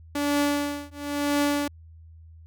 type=tone with tremolo; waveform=sawtooth; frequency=288.6 Hz; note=D4; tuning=30 cents flat; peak=-16 dBFS; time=0.15-1.68 s; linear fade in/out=5 ms; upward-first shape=triangle; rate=0.99 Hz; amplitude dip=100%; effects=added 81 Hz sine -45 dBFS peak until 2.46 s